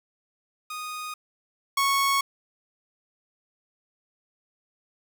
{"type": "tone pair in turn", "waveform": "sawtooth", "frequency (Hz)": [1240, 1104.7], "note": ["D#6", "C#6"], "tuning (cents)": [-6, -6], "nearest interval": "major second", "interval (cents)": 200, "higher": "first", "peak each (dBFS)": [-29, -17], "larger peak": "second", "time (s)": [[0.7, 1.14], [1.77, 2.21]], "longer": "neither", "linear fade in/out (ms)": 5, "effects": ["9-bit"]}